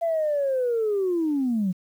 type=linear sweep; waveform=sine; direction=down; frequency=682 to 174.61 Hz; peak=-20 dBFS; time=0.01-1.73 s; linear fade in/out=20 ms; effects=tanh soft clip ceiling -17 dBFS + 9-bit